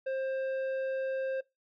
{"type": "tone with tanh clipping", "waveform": "sine", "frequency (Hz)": 530, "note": "C5", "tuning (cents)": 22, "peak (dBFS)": -32, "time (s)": [0.06, 1.41], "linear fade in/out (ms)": 10, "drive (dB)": 9, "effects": ["noise-tail reverb RT60 0.2 s tail -22 dB re dry"]}